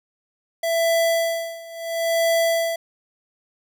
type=tone with tremolo; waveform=square; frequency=665 Hz; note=E5; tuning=15 cents sharp; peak=-17 dBFS; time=0.63-2.76 s; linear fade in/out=5 ms; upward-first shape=sine; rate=0.73 Hz; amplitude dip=90%; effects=none